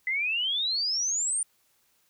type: exponential sweep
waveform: sine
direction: up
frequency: 2000 to 9200 Hz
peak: -25 dBFS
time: 0.07-1.43 s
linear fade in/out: 2 ms
effects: white hiss -68 dBFS RMS until 2.09 s